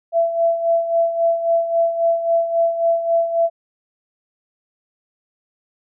sine tone with tremolo, 670 Hz, E5, 28 cents sharp, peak -12 dBFS, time 0.12-3.5 s, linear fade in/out 50 ms, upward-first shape sine, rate 3.7 Hz, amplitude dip 65%, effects none

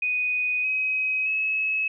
sine tone with pitch steps, 2489 / 2533 / 2577 Hz, D#7 / D#7 / E7, 0 / +30 / -40 cents, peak -22 dBFS, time 0.02-1.88 s, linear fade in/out 5 ms, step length 620 ms, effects none

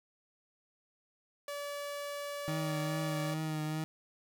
sawtooth tone, 575 Hz, D5, 37 cents flat, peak -34 dBFS, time 1.48-3.34 s, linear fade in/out 2 ms
30% pulse tone with vibrato, 155.56 Hz, D#3, in tune, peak -31 dBFS, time 2.48-3.84 s, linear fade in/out 0 ms, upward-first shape triangle, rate 2.4 Hz, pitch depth 29 cents each way
effects none

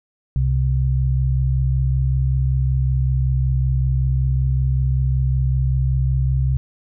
sine tone pair together, 65.52 / 130.81 Hz, C2 / C3, +3 / 0 cents, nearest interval octave, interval 1197 cents, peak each -18 dBFS, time 0.36-6.57 s, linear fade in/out 0 ms, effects none

